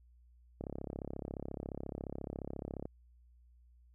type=click train; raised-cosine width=2 ms; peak=-27 dBFS; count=78; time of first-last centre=0.61-2.855 s; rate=34.3 Hz; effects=added 60 Hz sine -60 dBFS peak until 3.94 s